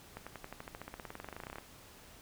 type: accelerating click train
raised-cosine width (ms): 0.5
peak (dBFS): -28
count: 27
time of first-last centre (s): 0.17-1.584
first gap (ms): 96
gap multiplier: 0.95
effects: pink hiss -56 dBFS RMS until 2.21 s